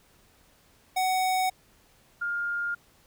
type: tone pair in turn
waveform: square / sine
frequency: 747 / 1410.1 Hz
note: F#5 / F6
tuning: +16 / +16 cents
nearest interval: major seventh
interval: 1100 cents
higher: second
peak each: -24 / -27 dBFS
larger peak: first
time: 0.96-1.5 / 2.21-2.75 s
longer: neither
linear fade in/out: 10 ms
effects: pink hiss -61 dBFS RMS until 3.06 s